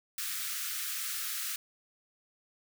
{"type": "high-pass noise", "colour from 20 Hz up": "white", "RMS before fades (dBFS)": -36, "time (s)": [0.18, 1.56], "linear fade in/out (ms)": 2, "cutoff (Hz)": 1200, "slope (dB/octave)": 96, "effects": []}